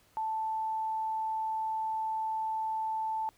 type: tone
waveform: sine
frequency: 880 Hz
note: A5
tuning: in tune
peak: -30 dBFS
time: 0.17-3.29 s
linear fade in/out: 0 ms
effects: pink hiss -65 dBFS RMS until 3.37 s